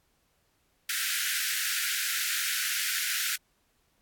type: high-pass noise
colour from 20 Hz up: pink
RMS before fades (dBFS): -30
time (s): 0.89-3.36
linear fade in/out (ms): 5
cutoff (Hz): 1400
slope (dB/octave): 96
effects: pink hiss -71 dBFS RMS until 4.01 s + AAC 64 kbps